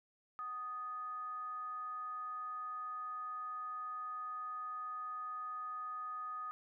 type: tone with frequency modulation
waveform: sine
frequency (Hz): 1244.5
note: D#6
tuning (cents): 0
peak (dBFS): -40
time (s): 0.39-6.51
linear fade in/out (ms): 0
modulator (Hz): 492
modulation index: 0.21
effects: none